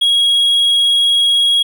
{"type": "tone", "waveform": "triangle", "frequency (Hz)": 3306, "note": "G#7", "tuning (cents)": -9, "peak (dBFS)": -8, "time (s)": [0.01, 1.63], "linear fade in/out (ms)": 10, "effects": []}